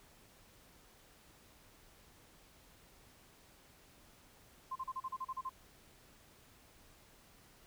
sine tone bursts, 1046.5 Hz, C6, in tune, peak -37 dBFS, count 10, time 4.71-5.495 s, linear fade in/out 10 ms, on 47 ms, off 35 ms, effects pink hiss -63 dBFS RMS until 7.66 s

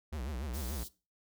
square tone with vibrato, 68 Hz, C#2, 33 cents flat, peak -37 dBFS, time 0.12-0.84 s, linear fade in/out 10 ms, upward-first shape triangle, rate 6.9 Hz, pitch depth 300 cents each way
white band-stop noise, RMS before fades -46 dBFS, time 0.53-0.89 s, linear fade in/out 20 ms, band 380 to 3300 Hz, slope 48 dB/octave
effects noise-tail reverb RT60 0.3 s tail -18 dB re dry

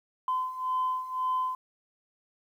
sine beating tone pair, 1022 / 1023.9 Hz, C6 / C6, -41 / -38 cents, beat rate 1.9 Hz, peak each -32 / -28 dBFS, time 0.28-1.55 s, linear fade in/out 2 ms, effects tanh soft clip ceiling -21 dBFS + 10-bit

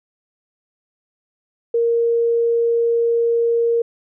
sine tone, 466.2 Hz, A#4, in tune, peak -14 dBFS, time 1.74-3.82 s, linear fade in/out 5 ms, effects none

